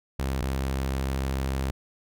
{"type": "tone pair in turn", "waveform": "sawtooth", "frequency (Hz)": [66.8, 66.8], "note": ["C2", "C2"], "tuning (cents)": [36, 36], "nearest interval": "unison", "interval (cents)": 0, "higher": "neither", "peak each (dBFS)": -22, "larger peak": "neither", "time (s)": [[0.19, 0.42], [0.42, 1.71]], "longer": "second", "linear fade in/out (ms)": 5, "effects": []}